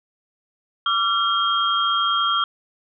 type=tone cluster; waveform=sine; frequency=1162 / 1365 / 3227 Hz; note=D6 / F6 / G7; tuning=-19 / -40 / +50 cents; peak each=-23 / -21 / -22 dBFS; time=0.86-2.44 s; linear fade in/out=2 ms; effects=none